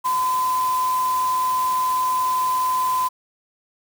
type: tone in noise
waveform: sine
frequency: 1018 Hz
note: C6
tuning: 48 cents flat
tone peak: -18 dBFS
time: 0.04-3.09 s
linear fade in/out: 20 ms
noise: white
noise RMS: -34 dBFS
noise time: 0.04-3.09 s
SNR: +13 dB
effects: none